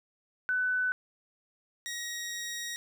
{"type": "tone pair in turn", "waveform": ["sine", "15% pulse"], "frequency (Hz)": [1500, 1889.9], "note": ["F#6", "A#6"], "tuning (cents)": [23, 23], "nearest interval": "major third", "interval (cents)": 400, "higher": "second", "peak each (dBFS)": [-26, -29], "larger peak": "first", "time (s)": [[0.49, 0.92], [1.86, 2.76]], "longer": "second", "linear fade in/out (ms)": 0, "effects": []}